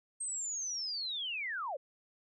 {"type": "linear sweep", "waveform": "sine", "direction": "down", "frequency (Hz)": [8450, 489.2], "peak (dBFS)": -35, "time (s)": [0.2, 1.77], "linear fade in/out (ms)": 10, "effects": []}